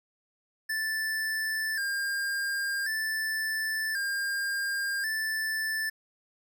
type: tone with vibrato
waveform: square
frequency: 1681 Hz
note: G#6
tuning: 20 cents sharp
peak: -29 dBFS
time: 0.69-5.9 s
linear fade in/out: 10 ms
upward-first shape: square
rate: 0.46 Hz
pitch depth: 79 cents each way
effects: none